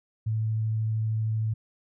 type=tone with vibrato; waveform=sine; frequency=110 Hz; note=A2; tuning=in tune; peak=-24 dBFS; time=0.26-1.54 s; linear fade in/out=10 ms; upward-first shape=triangle; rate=13 Hz; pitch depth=9 cents each way; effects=none